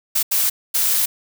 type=noise bursts at uneven times; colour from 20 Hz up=blue; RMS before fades=-18 dBFS; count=3; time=0.15-0.23 / 0.31-0.5 / 0.74-1.06 s; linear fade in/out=10 ms; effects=none